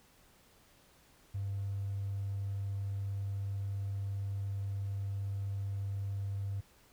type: tone with hard clipping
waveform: triangle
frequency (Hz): 99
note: G2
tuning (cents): +18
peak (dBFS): -34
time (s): 1.34-6.61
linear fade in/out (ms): 10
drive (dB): 3
effects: pink hiss -64 dBFS RMS until 6.92 s